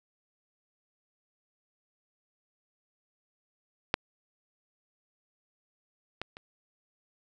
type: clicks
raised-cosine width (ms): 0.3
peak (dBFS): -7 / -18 / -28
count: 3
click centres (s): 3.941 / 6.216 / 6.369
effects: none